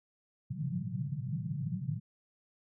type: band-pass noise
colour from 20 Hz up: pink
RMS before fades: -36 dBFS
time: 0.5-2 s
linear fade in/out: 10 ms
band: 110 to 190 Hz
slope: 96 dB/octave
effects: none